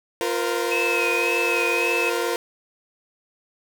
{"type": "chord", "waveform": "sawtooth", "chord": "F suspended fourth", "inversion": "none", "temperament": "equal with one note detuned", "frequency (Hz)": [349.2, 466.2, 511.9], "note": ["F4", "Bb4", "C5"], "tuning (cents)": [0, 0, -38], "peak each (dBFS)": [-23, -21, -25], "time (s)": [0.21, 2.36], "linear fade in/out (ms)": 0}
{"type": "tone with vibrato", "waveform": "sine", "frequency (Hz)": 2548, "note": "D#7", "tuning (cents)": 41, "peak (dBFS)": -22, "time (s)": [0.71, 2.1], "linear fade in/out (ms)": 10, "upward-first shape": "sine", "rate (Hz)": 1.8, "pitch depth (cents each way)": 46}
{"effects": []}